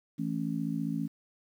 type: harmonic tone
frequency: 55 Hz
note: A1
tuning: in tune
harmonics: 3 / 4 / 5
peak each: -34 / -34 / -34 dBFS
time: 0.18-1.08 s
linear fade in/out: 20 ms
effects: 10-bit